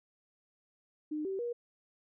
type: tone with pitch steps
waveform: sine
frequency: 304 / 385.5 / 477.1 Hz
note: D#4 / G4 / A#4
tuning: -40 / -29 / +40 cents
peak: -33 dBFS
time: 1.11-1.53 s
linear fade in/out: 10 ms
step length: 140 ms
effects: none